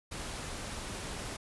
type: noise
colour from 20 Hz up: pink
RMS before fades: -40 dBFS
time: 0.11-1.37 s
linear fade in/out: 10 ms
effects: resampled to 24000 Hz